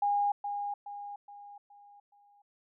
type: tone with echo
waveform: sine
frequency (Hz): 815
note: G#5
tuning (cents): -33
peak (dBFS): -25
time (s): 0.02-0.32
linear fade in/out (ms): 5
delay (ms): 420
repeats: 5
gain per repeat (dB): -7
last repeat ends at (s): 2.42
effects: none